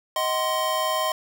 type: chord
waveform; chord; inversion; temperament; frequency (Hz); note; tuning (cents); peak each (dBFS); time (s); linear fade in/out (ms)
square; C diminished; first; just; 627.9 / 753.5 / 1046.5; Eb5 / Gb5 / C6; +16 / +31 / 0; -27 / -32 / -26; 0.16-1.12; 2
effects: none